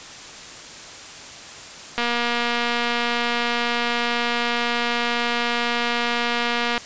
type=click train; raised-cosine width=0.3 ms; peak=-7 dBFS; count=1143; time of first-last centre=1.98-6.778 s; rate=238 Hz; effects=white hiss -38 dBFS RMS until 6.85 s + resampled to 16000 Hz